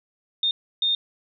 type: tone bursts at uneven times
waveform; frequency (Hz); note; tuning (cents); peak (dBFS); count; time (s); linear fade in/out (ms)
sine; 3653; A#7; -36; -19; 2; 0.43-0.51 / 0.82-0.95; 2
effects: none